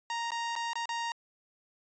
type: tone with dropouts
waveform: sawtooth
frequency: 932.3 Hz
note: A#5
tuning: in tune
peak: -28 dBFS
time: 0.1-1.12 s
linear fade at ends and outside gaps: 1 ms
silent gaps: 0.306-0.318 / 0.554-0.562 / 0.733-0.755 / 0.856-0.891 s
effects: resampled to 16000 Hz